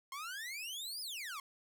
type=exponential two-way sweep; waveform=sawtooth; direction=up then down; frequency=1051 to 5170 to 1051 Hz; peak=-38 dBFS; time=0.12-1.4 s; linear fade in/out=2 ms; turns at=1.01 s; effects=none